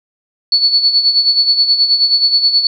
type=tone with tremolo; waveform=sine; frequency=4435 Hz; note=C#8; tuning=in tune; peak=-6 dBFS; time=0.52-2.67 s; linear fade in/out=2 ms; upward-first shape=sine; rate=9.4 Hz; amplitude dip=65%; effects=none